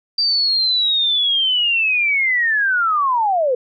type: linear sweep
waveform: sine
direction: down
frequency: 4699 to 476.2 Hz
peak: -14 dBFS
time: 0.18-3.55 s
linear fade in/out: 5 ms
effects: none